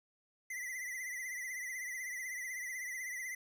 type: tone with vibrato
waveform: square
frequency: 2005 Hz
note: B6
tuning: 26 cents sharp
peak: -40 dBFS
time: 0.5-3.35 s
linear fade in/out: 5 ms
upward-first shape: triangle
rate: 16 Hz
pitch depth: 82 cents each way
effects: none